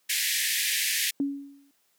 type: band-pass noise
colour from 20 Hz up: pink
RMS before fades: -27 dBFS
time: 0.09-1.11 s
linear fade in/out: 10 ms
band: 1700 to 16000 Hz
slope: 96 dB/octave
type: tone with exponential decay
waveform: sine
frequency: 280 Hz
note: C#4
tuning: 18 cents sharp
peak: -21 dBFS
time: 1.2-1.71 s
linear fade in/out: 1 ms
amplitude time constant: 110 ms
effects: white hiss -69 dBFS RMS until 1.98 s + high-pass 150 Hz 12 dB/octave